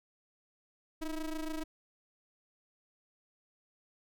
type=ring-modulated tone; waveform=square; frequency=161.5 Hz; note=E3; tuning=35 cents flat; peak=-33 dBFS; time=1.01-1.64 s; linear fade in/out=10 ms; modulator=148 Hz; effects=none